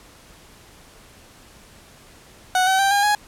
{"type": "tone with pitch steps", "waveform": "30% pulse", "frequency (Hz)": [740, 762.1, 784.9, 808.4, 832.5], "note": ["F#5", "G5", "G5", "G#5", "G#5"], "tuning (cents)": [0, -49, 2, -47, 4], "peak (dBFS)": -13, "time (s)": [2.55, 3.15], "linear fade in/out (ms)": 2, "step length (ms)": 120, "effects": ["pink hiss -48 dBFS RMS until 3.27 s", "low-pass 12000 Hz 12 dB/octave"]}